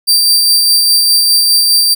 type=tone with tremolo; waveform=sawtooth; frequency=4685 Hz; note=D8; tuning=5 cents flat; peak=-3 dBFS; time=0.07-1.95 s; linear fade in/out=20 ms; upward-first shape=sine; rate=4.9 Hz; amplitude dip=25%; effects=none